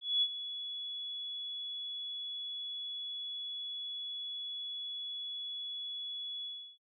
sine tone with ADSR envelope, 3392 Hz, G#7, 36 cents sharp, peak -25 dBFS, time 0.01-6.78 s, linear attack 210 ms, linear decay 55 ms, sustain -13 dB, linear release 340 ms, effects noise-tail reverb RT60 0.2 s tail -26 dB re dry

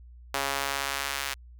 sawtooth tone with high-pass filter sweep, 138.59 Hz, C#3, in tune, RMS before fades -31 dBFS, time 0.34-1.34 s, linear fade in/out 2 ms, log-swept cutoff 740 to 1700 Hz, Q 0.78, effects added 60 Hz sine -46 dBFS peak until 1.59 s

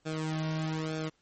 sawtooth tone with flanger, 157.5 Hz, D#3, 21 cents sharp, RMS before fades -33 dBFS, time 0.05-1.1 s, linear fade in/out 20 ms, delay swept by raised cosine 1 to 2.4 ms, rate 1.1 Hz, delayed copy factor -0.85, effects pink hiss -71 dBFS RMS until 1.21 s + MP3 32 kbps

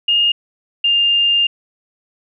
sine tone pair in turn, 2837 / 2806 Hz, F7 / F7, +27 / +8 cents, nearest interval unison, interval 19 cents, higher first, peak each -11 dBFS, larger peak neither, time 0.08-0.32 / 0.84-1.47 s, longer second, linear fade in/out 5 ms, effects none

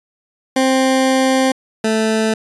20% pulse tone pair in turn, 262.8 / 219.9 Hz, C4 / A3, +8 / -1 cents, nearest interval minor third, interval 309 cents, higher first, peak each -7 / -9 dBFS, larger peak first, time 0.56-1.52 / 1.84-2.34 s, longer first, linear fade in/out 5 ms, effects resampled to 24000 Hz

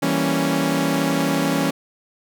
sawtooth chord, E diminished seventh, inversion none, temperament equal, 164.81 / 196 / 233.1 / 277.2 Hz, E3 / G3 / Bb3 / Db4, 0 / 0 / 0 / 0 cents, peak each -20 / -22 / -23 / -17 dBFS, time 0.02-1.71 s, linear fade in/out 10 ms, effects none

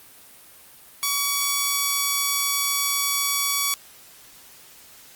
5% pulse tone, 1132 Hz, C#6, 36 cents sharp, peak -9 dBFS, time 1.03-3.74 s, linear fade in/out 0 ms, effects white hiss -48 dBFS RMS until 5.15 s + Opus 32 kbps

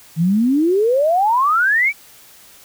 sine exponential sweep, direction up, 155.56 to 2349 Hz, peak -12 dBFS, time 0.16-1.93 s, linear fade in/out 50 ms, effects white hiss -45 dBFS RMS until 2.64 s

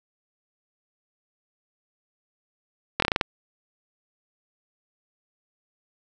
slowing click train, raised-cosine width 0.3 ms, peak -4 dBFS, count 7, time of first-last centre 3-3.212 s, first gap 23 ms, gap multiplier 1.17, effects 7-bit

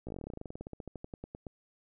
slowing click train, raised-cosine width 2 ms, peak -28 dBFS, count 28, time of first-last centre 0.07-1.468 s, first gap 16 ms, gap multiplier 1.08, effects none

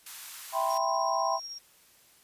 white high-pass noise, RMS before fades -43 dBFS, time 0.06-0.78 s, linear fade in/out 5 ms, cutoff 910 Hz, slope 24 dB/octave
sine chord, C major seventh, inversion first, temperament equal, 659.3 / 784 / 987.8 / 1046.5 Hz, E5 / G5 / B5 / C6, 0 / 0 / 0 / 0 cents, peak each -31 dBFS, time 0.52-1.4 s, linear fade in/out 50 ms
sine tone with tremolo, 5588 Hz, F8, in tune, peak -36 dBFS, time 0.69-1.59 s, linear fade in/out 20 ms, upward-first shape triangle, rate 16 Hz, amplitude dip 45%
effects white hiss -60 dBFS RMS until 2.23 s + resampled to 32000 Hz

